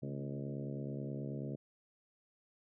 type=harmonic tone with a mistuned harmonic; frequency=69.3 Hz; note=C#2; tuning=in tune; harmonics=2 / 3 / 4 / 5 / 6 / 7 / 8 / 9; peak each=-41 / -45 / -47 / -49 / -51 / -52 / -53 / -54 dBFS; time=0.02-1.56 s; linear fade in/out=10 ms; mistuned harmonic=3; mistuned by=+59 cents; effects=none